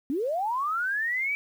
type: linear sweep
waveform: sine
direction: up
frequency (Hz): 251.8 to 2328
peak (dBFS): -25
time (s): 0.1-1.35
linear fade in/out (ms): 0
effects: 9-bit